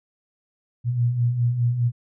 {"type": "beating tone pair", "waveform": "sine", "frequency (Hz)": [116.54, 121.44], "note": ["A#2", "B2"], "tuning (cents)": [0, -29], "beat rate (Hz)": 4.9, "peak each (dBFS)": [-27, -19], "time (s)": [0.84, 1.92], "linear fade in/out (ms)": 50, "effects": []}